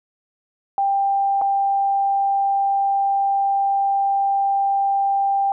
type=tone with dropouts; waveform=sine; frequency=791 Hz; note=G5; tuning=15 cents sharp; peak=-16 dBFS; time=0.78-5.52 s; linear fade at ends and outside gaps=1 ms; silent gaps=1.414-1.418 s; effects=none